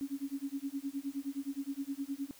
sine tone with tremolo, 277.2 Hz, C#4, in tune, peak -32 dBFS, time 0.01-2.31 s, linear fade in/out 0 ms, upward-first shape sine, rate 9.6 Hz, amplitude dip 100%, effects white hiss -58 dBFS RMS until 2.39 s

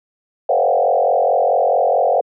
sine tone with frequency modulation, 620 Hz, D#5, 6 cents flat, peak -11 dBFS, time 0.49-2.21 s, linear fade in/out 5 ms, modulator 44.6 Hz, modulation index 3.2, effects high-pass 400 Hz 12 dB/octave

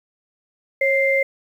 sine tone pair together, 543.6 / 2093 Hz, C#5 / C7, -34 / 0 cents, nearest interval octave + major seventh, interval 2334 cents, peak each -18 dBFS, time 0.81-1.23 s, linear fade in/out 5 ms, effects 8-bit

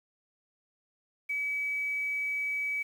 sine tone with quantisation, 2284 Hz, D7, 49 cents flat, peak -29 dBFS, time 1.29-2.83 s, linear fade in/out 10 ms, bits 9, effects none

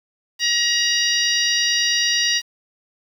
harmonic tone, 949 Hz, A#5, 31 cents sharp, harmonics 2 / 3 / 4 / 5 / 6, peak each -23 / -23 / -23 / -23 / -23 dBFS, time 0.39-2.42 s, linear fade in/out 50 ms, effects 7-bit

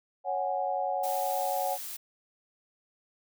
sine chord, C# suspended fourth, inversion none, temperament equal, 554.4 / 740 / 830.6 Hz, C#5 / F#5 / G#5, 0 / 0 / 0 cents, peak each -33 / -30 / -34 dBFS, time 0.24-1.78 s, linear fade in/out 50 ms
blue noise, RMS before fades -39 dBFS, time 1.03-1.97 s, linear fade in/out 10 ms
effects none

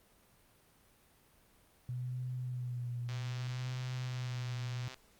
sine tone with vibrato, 123.47 Hz, B2, in tune, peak -36 dBFS, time 1.89-4.88 s, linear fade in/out 0 ms, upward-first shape sine, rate 0.64 Hz, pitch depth 39 cents each way
click train, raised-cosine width 0.2 ms, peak -30 dBFS, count 240, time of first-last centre 3.09-4.943 s, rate 129 Hz
effects pink hiss -66 dBFS RMS until 5.19 s + Opus 32 kbps

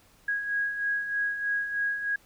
sine beating tone pair, 1648 / 1651.2 Hz, G#6 / G#6, -14 / -10 cents, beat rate 3.2 Hz, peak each -35 / -27 dBFS, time 0.28-2.16 s, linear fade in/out 5 ms, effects pink hiss -60 dBFS RMS until 2.25 s

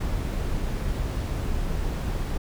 brown noise, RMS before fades -27 dBFS, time 0-2.38 s, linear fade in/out 10 ms, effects none

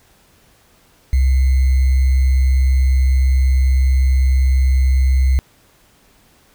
sine tone with sample-and-hold, 65.41 Hz, C2, in tune, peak -10 dBFS, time 1.13-5.39 s, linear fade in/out 0 ms, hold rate 2100 Hz, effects pink hiss -53 dBFS RMS until 6.54 s

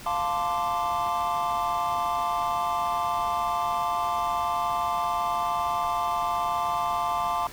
triangle chord, D minor seventh, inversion first, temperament equal with one note detuned, 698.5 / 880 / 1036.9 / 1174.7 Hz, F5 / A5 / C6 / D6, 0 / 0 / -16 / 0 cents, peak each -28 dBFS, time 0.06-7.47 s, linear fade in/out 2 ms, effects pink hiss -43 dBFS RMS until 7.52 s

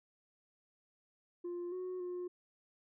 sine tone with pitch steps, 350.3 / 366.9 / 357.7 Hz, F4 / F#4 / F4, +5 / -15 / +41 cents, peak -36 dBFS, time 1.44-2.28 s, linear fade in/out 10 ms, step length 280 ms, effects tanh soft clip ceiling -37 dBFS

